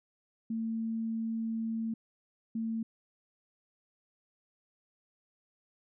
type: tone bursts at uneven times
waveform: sine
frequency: 225.2 Hz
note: A3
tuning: 40 cents sharp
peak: -31 dBFS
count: 2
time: 0.5-1.94 / 2.55-2.83 s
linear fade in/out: 5 ms
effects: none